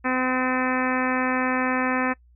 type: harmonic tone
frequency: 256 Hz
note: C4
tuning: 38 cents flat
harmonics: 1 / 2 / 3 / 4 / 5 / 6 / 7 / 8 / 9 / 10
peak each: -25 / -30 / -31 / -30 / -31 / -33 / -29 / -35 / -35 / -37 dBFS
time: 0.04-2.14 s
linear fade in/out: 20 ms
effects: noise-tail reverb RT60 0.1 s tail -24 dB re dry + added 60 Hz sine -52 dBFS peak until 2.35 s

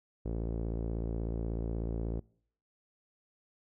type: tone with low-pass filter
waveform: sawtooth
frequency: 56.4 Hz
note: A1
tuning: 44 cents sharp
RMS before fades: -35 dBFS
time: 0.25-2.2 s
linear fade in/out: 10 ms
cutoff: 440 Hz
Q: 1.6
effects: noise-tail reverb RT60 0.6 s tail -24 dB re dry

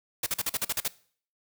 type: noise bursts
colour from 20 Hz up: white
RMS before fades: -28 dBFS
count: 9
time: 0.23-0.88 s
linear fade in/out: 5 ms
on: 34 ms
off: 43 ms
effects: noise-tail reverb RT60 0.5 s tail -20 dB re dry

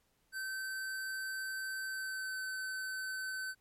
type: tone with pitch glide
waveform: square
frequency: 1544 to 1528 Hz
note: G6 to G6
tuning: -27 to -45 cents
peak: -38 dBFS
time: 0.32-3.55 s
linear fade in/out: 50 ms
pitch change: -18 cents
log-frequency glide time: 1.86-2.4 s
effects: pink hiss -75 dBFS RMS until 3.6 s + MP3 64 kbps

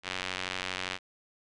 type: tone with band-pass filter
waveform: sawtooth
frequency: 92.5 Hz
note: F#2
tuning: in tune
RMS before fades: -36 dBFS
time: 0.03-0.99 s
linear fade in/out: 50 ms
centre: 2800 Hz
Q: 1.2
effects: resampled to 22050 Hz

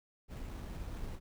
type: noise with sample-and-hold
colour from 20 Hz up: brown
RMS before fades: -42 dBFS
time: 0.28-1.2 s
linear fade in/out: 50 ms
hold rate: 4900 Hz
effects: none

